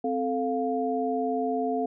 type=tone cluster; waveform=sine; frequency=260.2 / 440 / 703 Hz; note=C4 / A4 / F5; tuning=-9 / 0 / +11 cents; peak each=-29 dBFS; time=0.04-1.86 s; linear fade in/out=5 ms; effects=none